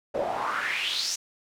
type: noise with band-pass filter sweep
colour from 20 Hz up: pink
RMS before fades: -29 dBFS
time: 0.14-1.16 s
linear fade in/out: 10 ms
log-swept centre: 490 to 6300 Hz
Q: 4.7
effects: none